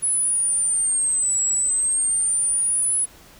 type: linear two-way sweep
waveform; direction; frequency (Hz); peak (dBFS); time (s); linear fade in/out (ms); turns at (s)
sine; down then up; 10250 to 7690 to 10250; -18; 0.02-3.06; 20; 1.44
effects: pink hiss -48 dBFS RMS until 3.39 s